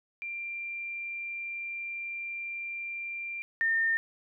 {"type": "tone pair in turn", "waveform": "sine", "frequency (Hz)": [2374, 1816.3], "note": ["D7", "A#6"], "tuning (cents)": [18, -45], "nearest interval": "perfect fourth", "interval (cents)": 463, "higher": "first", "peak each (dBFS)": [-34, -24], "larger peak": "second", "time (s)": [[0.22, 3.42], [3.61, 3.97]], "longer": "first", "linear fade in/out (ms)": 0, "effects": []}